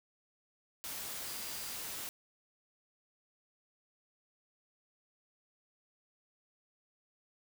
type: tone in noise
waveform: sine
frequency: 4792 Hz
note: D8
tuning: 34 cents sharp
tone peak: -51 dBFS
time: 1.26-1.75 s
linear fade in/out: 0 ms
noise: white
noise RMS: -42 dBFS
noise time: 0.84-2.09 s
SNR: -12 dB
effects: none